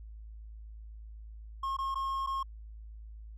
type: tone with dropouts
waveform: triangle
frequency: 1079 Hz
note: C#6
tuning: 47 cents flat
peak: -29 dBFS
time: 1.63-2.43 s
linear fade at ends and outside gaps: 5 ms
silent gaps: 1.768-1.786 / 1.945-1.955 / 2.264-2.271 s
effects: added 54 Hz sine -44 dBFS peak until 3.37 s